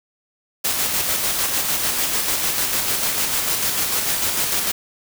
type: noise with tremolo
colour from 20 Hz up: white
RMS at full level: -20 dBFS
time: 0.64-4.72 s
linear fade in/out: 10 ms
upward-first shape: square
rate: 6.7 Hz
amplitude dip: 30%
effects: none